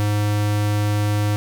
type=tone; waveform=square; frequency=104.2 Hz; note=G#2; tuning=6 cents sharp; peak=-18 dBFS; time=0-1.36 s; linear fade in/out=0 ms; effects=none